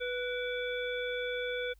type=harmonic tone with a mistuned harmonic; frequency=493.2 Hz; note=B4; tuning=2 cents flat; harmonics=1 / 3 / 5 / 7; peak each=-34 / -39 / -41 / -42 dBFS; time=0-1.74 s; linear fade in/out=20 ms; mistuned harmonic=5; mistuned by=-120 cents; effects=added 50 Hz sine -57 dBFS peak until 1.79 s + white hiss -73 dBFS RMS until 1.79 s